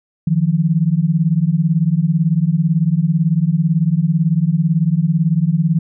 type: beating tone pair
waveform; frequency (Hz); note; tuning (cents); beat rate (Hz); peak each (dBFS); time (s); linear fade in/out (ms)
sine; 154.8 / 172.8; D#3 / F3; -9 / -18; 18; -15; 0.27-5.79; 5
effects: none